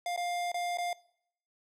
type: tone with dropouts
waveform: square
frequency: 703 Hz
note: F5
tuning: 11 cents sharp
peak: -32 dBFS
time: 0.06-0.93 s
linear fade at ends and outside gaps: 2 ms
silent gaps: 0.163-0.175 / 0.518-0.543 / 0.773-0.784 s
effects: noise-tail reverb RT60 0.7 s tail -22 dB re dry + low-pass 11000 Hz 12 dB/octave